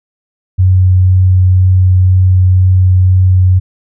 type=tone with vibrato; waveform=sine; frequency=92.5 Hz; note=F#2; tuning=in tune; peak=-4 dBFS; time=0.58-3.6 s; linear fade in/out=20 ms; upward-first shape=triangle; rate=2 Hz; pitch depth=9 cents each way; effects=none